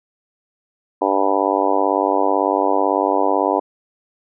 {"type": "harmonic tone", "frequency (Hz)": 98, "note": "G2", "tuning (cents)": 0, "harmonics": [3, 4, 5, 6, 7, 8, 9, 10], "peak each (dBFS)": [-23, -23, -23, -23, -23, -23, -23, -23], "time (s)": [1.01, 3.6], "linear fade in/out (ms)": 10, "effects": []}